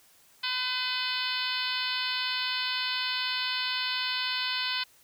harmonic tone with a mistuned harmonic, 506 Hz, B4, 42 cents sharp, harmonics 2 / 3 / 4 / 5 / 6 / 7 / 8 / 9 / 10, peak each -38 / -36 / -39 / -36 / -35 / -36 / -37 / -36 / -41 dBFS, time 0.43-4.84 s, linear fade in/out 10 ms, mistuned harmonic 9, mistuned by -49 cents, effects white hiss -60 dBFS RMS until 5.03 s

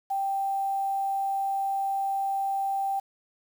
sine tone with quantisation, 784 Hz, G5, in tune, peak -25 dBFS, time 0.1-3 s, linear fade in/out 10 ms, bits 8, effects none

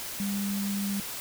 sine tone in noise, 200 Hz, G3, 35 cents sharp, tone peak -28 dBFS, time 0.2-1 s, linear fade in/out 0 ms, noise white, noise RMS -37 dBFS, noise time 0-1.2 s, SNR +6 dB, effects none

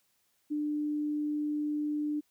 sine tone, 298 Hz, D4, 25 cents sharp, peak -29 dBFS, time 0.5-2.21 s, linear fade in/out 20 ms, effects white hiss -73 dBFS RMS until 2.3 s

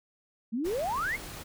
sine exponential sweep, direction up, 210.1 to 2260 Hz, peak -28 dBFS, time 0.52-1.17 s, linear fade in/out 20 ms
pink noise, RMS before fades -42 dBFS, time 0.64-1.44 s, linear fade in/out 20 ms
effects none

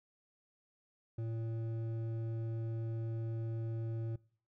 sine tone with hard clipping, 113.5 Hz, A#2, 46 cents flat, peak -38 dBFS, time 1.18-4.16 s, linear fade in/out 5 ms, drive 9 dB, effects noise-tail reverb RT60 0.5 s tail -23 dB re dry

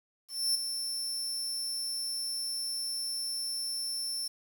sawtooth tone with ADSR envelope, 5370 Hz, E8, 31 cents sharp, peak -22 dBFS, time 0.28-4.28 s, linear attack 270 ms, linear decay 6 ms, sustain -8 dB, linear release 7 ms, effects 9-bit

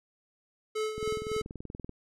square tone with tremolo, 432.6 Hz, A4, 29 cents flat, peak -29 dBFS, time 0.75-1.42 s, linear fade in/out 10 ms, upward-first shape sine, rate 3.6 Hz, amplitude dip 65%
click train, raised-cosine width 3 ms, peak -27 dBFS, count 20, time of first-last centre 0.98-1.893 s, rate 20.8 Hz
effects low-pass 9000 Hz 12 dB/octave

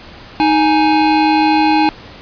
square tone pair together, 311.1 / 834.4 Hz, D#4 / G#5, 0 / +8 cents, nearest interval octave + perfect fourth, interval 1708 cents, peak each -13 dBFS, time 0.4-1.89 s, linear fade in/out 0 ms, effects pink hiss -36 dBFS RMS until 2.21 s + resampled to 11025 Hz

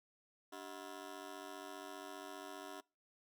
15% pulse ring-modulated tone, 340 Hz, F4, 46 cents flat, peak -38 dBFS, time 0.52-2.81 s, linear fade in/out 10 ms, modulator 47.5 Hz, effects noise-tail reverb RT60 0.3 s tail -25 dB re dry

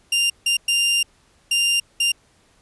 sawtooth tone bursts at uneven times, 2792 Hz, F7, 1 cent flat, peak -13 dBFS, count 5, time 0.12-0.3 / 0.46-0.57 / 0.68-1.03 / 1.51-1.8 / 2-2.12 s, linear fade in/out 5 ms, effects pink hiss -58 dBFS RMS until 2.61 s + resampled to 24000 Hz

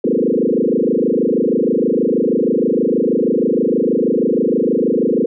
sine tone with frequency modulation, 354.7 Hz, F4, 27 cents sharp, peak -12 dBFS, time 0.04-5.26 s, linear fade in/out 5 ms, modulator 26.3 Hz, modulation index 5.4, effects none

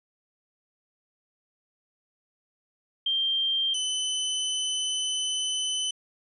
sine / sawtooth tone pair in turn, 3170 / 3026 Hz, G7 / F#7, +19 / +38 cents, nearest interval minor second, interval 81 cents, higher first, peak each -23 dBFS, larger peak neither, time 3.06-3.74 / 3.74-5.91 s, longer second, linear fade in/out 5 ms, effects resampled to 24000 Hz

